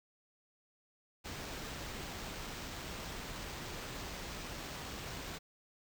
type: noise with sample-and-hold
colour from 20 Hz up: pink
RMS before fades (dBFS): -44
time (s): 1.24-5.39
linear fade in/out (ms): 20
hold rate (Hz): 11025
effects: none